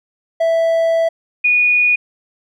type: tone pair in turn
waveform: triangle / sine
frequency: 659.3 / 2459 Hz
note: E5 / D#7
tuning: 0 / -21 cents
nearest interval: octave + major seventh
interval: 2279 cents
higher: second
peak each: -10 dBFS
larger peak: neither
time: 0.4-1.09 / 1.44-1.96 s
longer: first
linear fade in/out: 10 ms
effects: none